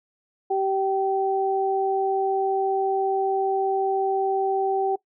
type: tone pair together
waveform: sine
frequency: 387.5 / 772.9 Hz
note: G4 / G5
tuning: -20 / -25 cents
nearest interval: octave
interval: 1195 cents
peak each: -23 dBFS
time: 0.5-4.96 s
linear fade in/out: 10 ms
effects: noise-tail reverb RT60 0.1 s tail -20 dB re dry